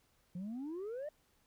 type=exponential sweep; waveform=sine; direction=up; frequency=170.9 to 622 Hz; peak=-37 dBFS; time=0.35-1.09 s; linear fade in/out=5 ms; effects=tanh soft clip ceiling -38 dBFS + pink hiss -73 dBFS RMS until 1.46 s